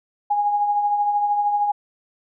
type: tone with tremolo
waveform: sine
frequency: 824 Hz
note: G#5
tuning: 14 cents flat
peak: -15 dBFS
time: 0.3-1.72 s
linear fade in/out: 10 ms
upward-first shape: triangle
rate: 13 Hz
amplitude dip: 50%
effects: none